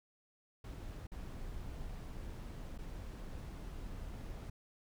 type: noise with dropouts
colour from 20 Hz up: brown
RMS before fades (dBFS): -45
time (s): 0.64-4.5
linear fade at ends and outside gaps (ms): 5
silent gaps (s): 1.07-1.117 / 2.779-2.786
effects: none